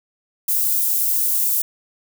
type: high-pass noise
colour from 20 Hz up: white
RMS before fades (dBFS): -19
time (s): 0.48-1.62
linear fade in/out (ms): 5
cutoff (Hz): 12000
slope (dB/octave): 12
effects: none